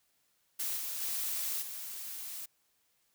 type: noise with level steps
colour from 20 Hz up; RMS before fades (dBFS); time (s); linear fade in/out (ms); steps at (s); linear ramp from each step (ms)
blue; -35 / -38 / -35 / -42; 0.59-2.46; 10; 0.76 / 1 / 1.61; 20
effects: white hiss -74 dBFS RMS until 3.14 s